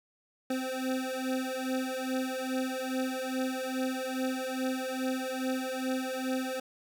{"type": "beating tone pair", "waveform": "25% pulse", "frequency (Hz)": [258.3, 260.7], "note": ["C4", "C4"], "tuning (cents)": [-22, -6], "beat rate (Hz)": 2.4, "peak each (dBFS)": -30, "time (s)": [0.5, 6.6], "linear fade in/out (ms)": 5, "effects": []}